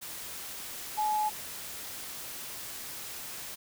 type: tone in noise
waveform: sine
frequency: 850 Hz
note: G#5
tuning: 40 cents sharp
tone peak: -26 dBFS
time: 0.97-1.3 s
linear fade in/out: 20 ms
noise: white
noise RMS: -41 dBFS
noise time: 0.01-3.56 s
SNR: +12 dB
effects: none